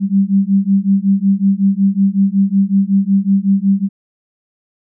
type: beating tone pair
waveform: sine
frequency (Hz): 193.5 / 198.9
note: G3 / G3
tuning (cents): -22 / +25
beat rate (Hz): 5.4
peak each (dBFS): -13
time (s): 0-3.89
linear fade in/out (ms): 50
effects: none